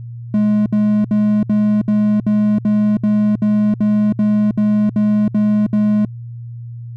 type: tone bursts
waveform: triangle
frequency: 210.4 Hz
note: G#3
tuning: 23 cents sharp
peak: -9 dBFS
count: 15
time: 0.34-6.05 s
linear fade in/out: 2 ms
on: 320 ms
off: 65 ms
effects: added 118 Hz sine -27 dBFS peak until 6.96 s